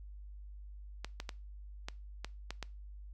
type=clicks; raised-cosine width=0.2 ms; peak=-22 dBFS; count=7; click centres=1.046 / 1.201 / 1.292 / 1.885 / 2.246 / 2.506 / 2.627 s; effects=noise-tail reverb RT60 0.3 s tail -22 dB re dry + added 50 Hz sine -46 dBFS peak until 3.13 s